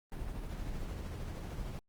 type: noise with tremolo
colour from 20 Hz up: brown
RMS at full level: -39 dBFS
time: 0.12-1.79 s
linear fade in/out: 0 ms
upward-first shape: sine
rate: 13 Hz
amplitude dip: 30%
effects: Opus 32 kbps